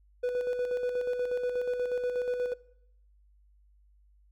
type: tone with tremolo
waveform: triangle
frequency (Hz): 493.9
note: B4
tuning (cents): 0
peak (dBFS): -24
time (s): 0.23-2.54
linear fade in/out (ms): 10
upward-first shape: square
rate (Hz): 8.3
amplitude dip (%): 40
effects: noise-tail reverb RT60 0.8 s tail -22 dB re dry + added 50 Hz sine -59 dBFS peak until 4.31 s